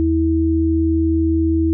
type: tone pair together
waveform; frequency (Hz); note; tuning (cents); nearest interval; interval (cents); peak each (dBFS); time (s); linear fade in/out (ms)
sine; 80.4 / 325; E2 / E4; -43 / -24; 2 octaves; 2419; -18 / -15; 0-1.73; 0
effects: none